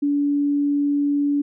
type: tone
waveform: sine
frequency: 287.1 Hz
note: D4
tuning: 39 cents flat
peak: -17 dBFS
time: 0.02-1.42 s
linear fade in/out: 10 ms
effects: none